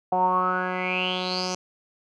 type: tone with low-pass filter sweep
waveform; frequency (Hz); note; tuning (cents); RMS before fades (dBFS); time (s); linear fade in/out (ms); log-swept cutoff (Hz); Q
10% pulse; 183.2; F#3; -17; -25; 0.12-1.55; 5; 780 to 5900; 9.7
effects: none